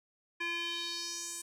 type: tone with band-pass filter sweep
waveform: square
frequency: 342 Hz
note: F4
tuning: 36 cents flat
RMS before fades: -38 dBFS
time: 0.4-1.42 s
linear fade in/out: 10 ms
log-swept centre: 2100 to 8600 Hz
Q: 3.3
effects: none